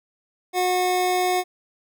square tone pair together, 364.1 / 728.2 Hz, F#4 / F#5, -28 / -28 cents, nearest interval octave, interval 1200 cents, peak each -24 / -22 dBFS, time 0.53-1.44 s, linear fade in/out 50 ms, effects none

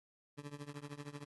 20% pulse tone with tremolo, 144.9 Hz, D3, 23 cents flat, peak -37 dBFS, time 0.37-1.25 s, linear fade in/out 20 ms, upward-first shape triangle, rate 13 Hz, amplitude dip 95%, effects AAC 32 kbps

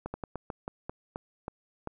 slowing click train, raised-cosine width 1 ms, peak -21 dBFS, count 10, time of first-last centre 0.06-1.874 s, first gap 80 ms, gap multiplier 1.22, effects none

